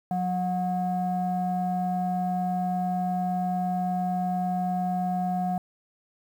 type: tone pair together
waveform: sine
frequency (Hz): 181.75 / 727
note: F#3 / F#5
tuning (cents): -31 / -31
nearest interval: 2 octaves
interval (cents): 2400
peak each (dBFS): -26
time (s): 0.11-5.58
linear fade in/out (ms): 2
effects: tanh soft clip ceiling -19 dBFS + 9-bit